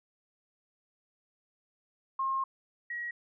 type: tone pair in turn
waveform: sine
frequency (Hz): 1070 / 1906.5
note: C6 / A#6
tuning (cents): +38 / +38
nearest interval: minor seventh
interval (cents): 1000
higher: second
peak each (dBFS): -28 / -34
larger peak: first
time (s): 2.19-2.44 / 2.9-3.11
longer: first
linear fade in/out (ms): 5
effects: none